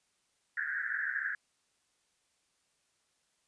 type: band-pass noise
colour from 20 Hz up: white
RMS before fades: -35 dBFS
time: 0.57-1.35 s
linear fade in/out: 2 ms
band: 1500 to 1800 Hz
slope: 96 dB/octave
effects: white hiss -75 dBFS RMS until 3.47 s + resampled to 22050 Hz